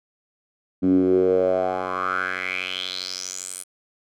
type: tone with band-pass filter sweep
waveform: 10% pulse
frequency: 92.4 Hz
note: F#2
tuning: 2 cents flat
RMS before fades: -23 dBFS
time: 0.82-3.64 s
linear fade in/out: 20 ms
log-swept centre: 240 to 9800 Hz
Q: 5.7
effects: none